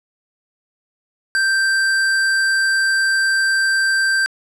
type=tone; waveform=square; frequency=1568 Hz; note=G6; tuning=in tune; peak=-15 dBFS; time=1.35-4.26 s; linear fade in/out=0 ms; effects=low-pass 9000 Hz 12 dB/octave